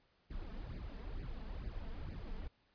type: noise with flanger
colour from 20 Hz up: brown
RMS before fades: -44 dBFS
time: 0.3-2.48 s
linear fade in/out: 10 ms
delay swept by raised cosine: 0.42 to 4.62 ms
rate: 2.2 Hz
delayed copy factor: +0.85
effects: pink hiss -74 dBFS RMS until 2.74 s + resampled to 11025 Hz